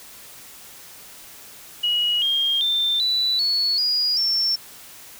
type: tone with pitch steps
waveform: sine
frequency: 2904 / 3222 / 3575 / 3967 / 4402 / 4884 / 5419 Hz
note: F#7 / G7 / A7 / B7 / C#8 / D#8 / E8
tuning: -33 / +47 / +27 / +7 / -13 / -33 / +47 cents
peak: -18 dBFS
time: 1.83-4.56 s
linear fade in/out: 10 ms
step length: 390 ms
effects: white hiss -43 dBFS RMS until 5.19 s